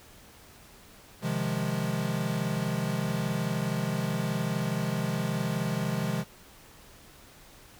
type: chord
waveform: square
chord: F minor seventh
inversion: second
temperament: equal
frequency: 130.81 / 155.56 / 174.61 / 207.7 Hz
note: C3 / Eb3 / F3 / Ab3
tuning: 0 / 0 / 0 / 0 cents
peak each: -34 dBFS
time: 1.21-6.25 s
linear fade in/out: 50 ms
effects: pink hiss -53 dBFS RMS until 7.79 s